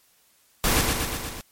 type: noise with echo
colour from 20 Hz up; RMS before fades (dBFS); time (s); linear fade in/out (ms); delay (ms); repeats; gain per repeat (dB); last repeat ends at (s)
pink; -21; 0.64-0.81; 0; 120; 5; -3; 1.41
effects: white hiss -61 dBFS RMS until 1.51 s + MP3 64 kbps